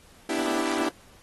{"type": "chord", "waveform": "sawtooth", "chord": "E minor seventh", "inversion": "second", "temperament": "equal", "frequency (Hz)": [246.9, 293.7, 329.6, 392], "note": ["B3", "D4", "E4", "G4"], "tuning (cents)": [0, 0, 0, 0], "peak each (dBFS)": [-30, -27, -25, -28], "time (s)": [0.29, 0.89], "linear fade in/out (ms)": 5, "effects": ["pink hiss -55 dBFS RMS until 1.22 s", "AAC 32 kbps"]}